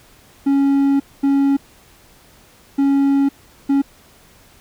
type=tone bursts at uneven times; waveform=triangle; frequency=277.2 Hz; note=C#4; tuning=in tune; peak=-10 dBFS; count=4; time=0.46-1 / 1.23-1.57 / 2.78-3.29 / 3.69-3.82 s; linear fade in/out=10 ms; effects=pink hiss -49 dBFS RMS until 4.6 s